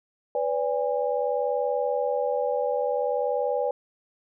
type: tone cluster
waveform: sine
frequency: 495.5 / 576 / 815 Hz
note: B4 / D5 / G#5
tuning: +6 / -34 / -33 cents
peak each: -26 / -27 / -30 dBFS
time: 0.35-3.71 s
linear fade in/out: 2 ms
effects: none